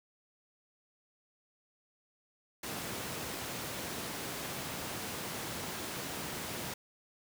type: high-pass noise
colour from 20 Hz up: pink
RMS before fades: -40 dBFS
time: 2.63-6.74 s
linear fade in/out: 5 ms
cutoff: 120 Hz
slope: 12 dB/octave
effects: none